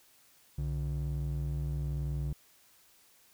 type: ring-modulated tone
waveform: triangle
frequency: 103.83 Hz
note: G#2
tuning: in tune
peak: -26 dBFS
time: 0.58-2.33 s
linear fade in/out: 5 ms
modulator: 40.5 Hz
effects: white hiss -63 dBFS RMS until 3.33 s